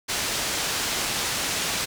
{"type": "low-pass noise", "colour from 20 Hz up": "white", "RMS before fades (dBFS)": -27, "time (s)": [0.08, 1.86], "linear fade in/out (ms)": 20, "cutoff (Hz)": 6900, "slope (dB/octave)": 12, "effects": []}